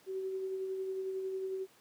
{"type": "tone with tremolo", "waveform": "sine", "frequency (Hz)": 380.6, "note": "F#4", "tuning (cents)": 49, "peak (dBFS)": -33, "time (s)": [0.06, 1.67], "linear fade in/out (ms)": 50, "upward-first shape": "sine", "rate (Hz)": 11, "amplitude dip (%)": 30, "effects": ["pink hiss -63 dBFS RMS until 1.8 s", "high-pass 200 Hz 12 dB/octave"]}